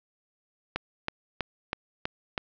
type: click train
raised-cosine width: 0.3 ms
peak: -12 dBFS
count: 6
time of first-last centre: 0.76-2.378 s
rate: 3.09 Hz
effects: low-pass 5000 Hz 12 dB/octave